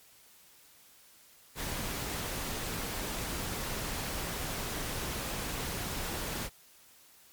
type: noise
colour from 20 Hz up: pink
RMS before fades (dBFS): -36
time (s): 1.55-6.5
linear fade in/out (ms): 50
effects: white hiss -59 dBFS RMS until 7.32 s + MP3 96 kbps